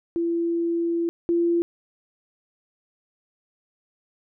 sine tone pair in turn, 337.9 / 341.4 Hz, E4 / F4, +43 / -39 cents, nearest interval unison, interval 18 cents, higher second, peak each -21 / -18 dBFS, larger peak second, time 0.16-1.09 / 1.29-1.62 s, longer first, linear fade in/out 0 ms, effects none

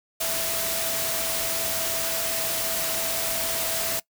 sine tone in noise, 659.3 Hz, E5, in tune, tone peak -33 dBFS, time 0.2-4 s, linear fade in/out 10 ms, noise white, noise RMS -27 dBFS, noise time 0.2-4 s, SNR -9 dB, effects noise-tail reverb RT60 0.1 s tail -21 dB re dry

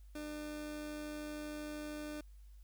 30% pulse tone with amplitude modulation, 300 Hz, D4, 37 cents sharp, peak -38 dBFS, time 0.15-2.21 s, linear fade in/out 5 ms, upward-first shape sine, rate 92.9 Hz, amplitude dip 30%, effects added 50 Hz sine -53 dBFS peak until 2.63 s + white hiss -75 dBFS RMS until 2.63 s

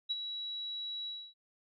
sine tone with ADSR envelope, 3900 Hz, B7, 23 cents flat, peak -29 dBFS, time 0.09-1.34 s, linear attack 20 ms, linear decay 31 ms, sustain -8 dB, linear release 270 ms, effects none

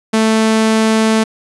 sawtooth tone, 220.6 Hz, A3, 5 cents sharp, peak -6 dBFS, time 0.13-1.24 s, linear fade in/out 10 ms, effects resampled to 24000 Hz

